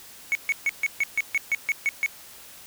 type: tone bursts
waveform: triangle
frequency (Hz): 2217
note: C#7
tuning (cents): 0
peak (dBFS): -18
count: 11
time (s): 0.32-2.061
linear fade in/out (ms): 0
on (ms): 31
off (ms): 140
effects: white hiss -46 dBFS RMS until 2.66 s